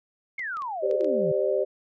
sine exponential sweep, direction down, 2214 to 146.83 Hz, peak -29 dBFS, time 0.38-1.32 s, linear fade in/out 5 ms
clicks, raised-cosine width 0.2 ms, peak -29 dBFS, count 6, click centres 0.394 / 0.57 / 0.621 / 0.912 / 1.009 / 1.045 s
sine chord, G suspended fourth, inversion none, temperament equal with one note detuned, 392 / 523.3 / 598.3 Hz, G4 / C5 / D5, 0 / 0 / +32 cents, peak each -26 dBFS, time 0.82-1.65 s, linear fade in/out 20 ms
effects none

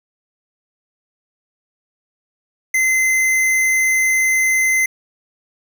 square tone, 2061 Hz, C7, 27 cents flat, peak -14 dBFS, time 2.74-4.86 s, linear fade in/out 5 ms, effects none

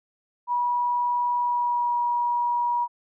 sine tone with pitch glide, 970 to 960.5 Hz, B5 to B5, -31 to -48 cents, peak -21 dBFS, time 0.47-2.88 s, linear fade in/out 50 ms, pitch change -17 cents, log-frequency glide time 1.38-1.96 s, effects none

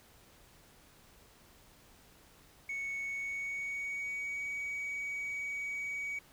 sine tone with pitch glide, 2217 to 2261 Hz, C#7 to C#7, 0 to +34 cents, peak -33 dBFS, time 2.69-6.19 s, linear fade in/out 5 ms, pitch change +34 cents, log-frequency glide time 3.06-4.49 s, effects tanh soft clip ceiling -34 dBFS + pink hiss -61 dBFS RMS until 6.32 s

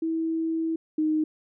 sine tone pair in turn, 324.8 / 310.1 Hz, E4 / D#4, -26 / -6 cents, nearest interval minor second, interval 80 cents, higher first, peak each -24 / -21 dBFS, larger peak second, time 0.02-0.76 / 0.98-1.24 s, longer first, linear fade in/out 5 ms, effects none

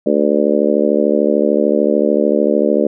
harmonic tone, 73.42 Hz, D2, in tune, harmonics 3 / 4 / 5 / 6 / 7 / 8, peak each -18 / -18 / -18 / -18 / -18 / -18 dBFS, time 0.06-2.87 s, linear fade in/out 5 ms, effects none

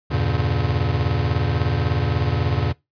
square chord, E diminished seventh, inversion none, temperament just, 82.41 / 98.89 / 118.67 / 142.4 Hz, E2 / G2 / Bb2 / Db3, 0 / +16 / +31 / +47 cents, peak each -25 dBFS, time 0.1-2.73 s, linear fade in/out 20 ms, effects noise-tail reverb RT60 0.2 s tail -22 dB re dry + resampled to 11025 Hz

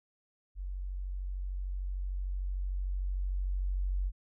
sine tone with level ramp, 46.64 Hz, F#1, 15 cents sharp, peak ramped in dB -35 to -28 dBFS, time 0.55-4.12 s, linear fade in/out 50 ms, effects none

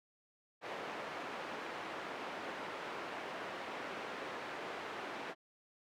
pink band-pass noise, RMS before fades -44 dBFS, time 0.61-5.35 s, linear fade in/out 50 ms, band 390 to 2200 Hz, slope 12 dB/octave, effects none

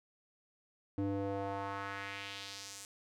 square tone with band-pass filter sweep, 99 Hz, G2, 18 cents sharp, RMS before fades -40 dBFS, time 0.98-2.85 s, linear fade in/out 0 ms, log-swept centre 290 to 8100 Hz, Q 1.7, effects none

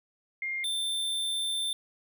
sine / square tone pair in turn, 2118 / 3562 Hz, C7 / A7, +21 / +21 cents, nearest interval major sixth, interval 900 cents, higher second, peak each -30 / -29 dBFS, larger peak second, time 0.42-0.64 / 0.64-1.73 s, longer second, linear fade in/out 2 ms, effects none

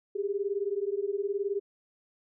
sine beating tone pair, 392 / 411 Hz, G4 / G#4, 0 / -18 cents, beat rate 19 Hz, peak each -31 dBFS, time 0.15-1.6 s, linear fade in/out 10 ms, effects none

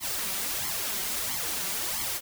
white noise with flanger, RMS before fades -31 dBFS, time 0-2.21 s, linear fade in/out 50 ms, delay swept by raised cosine 0.93 to 5.23 ms, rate 1.5 Hz, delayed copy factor +0.75, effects none

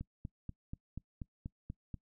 click train, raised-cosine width 5 ms, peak -29 dBFS, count 9, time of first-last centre 0.01-1.942 s, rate 4.14 Hz, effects noise-tail reverb RT60 0.1 s tail -23 dB re dry

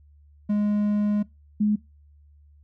triangle / sine tone pair in turn, 207.7 / 210 Hz, G#3 / G#3, 0 / +19 cents, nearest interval unison, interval 19 cents, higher second, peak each -18 dBFS, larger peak neither, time 0.49-1.23 / 1.6-1.76 s, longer first, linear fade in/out 10 ms, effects noise-tail reverb RT60 0.2 s tail -21 dB re dry + added 73 Hz sine -51 dBFS peak until 2.63 s

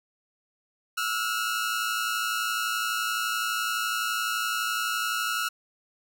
sawtooth tone pair together, 1318.5 / 1430.3 Hz, E6 / F6, 0 / +41 cents, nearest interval minor second, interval 141 cents, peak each -26 / -25 dBFS, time 0.97-5.49 s, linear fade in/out 10 ms, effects none

